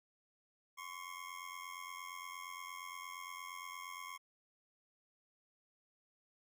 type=ring-modulated tone; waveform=25% pulse; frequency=1079 Hz; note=C#6; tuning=47 cents flat; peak=-39 dBFS; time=0.77-4.18 s; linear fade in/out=20 ms; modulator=44.3 Hz; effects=none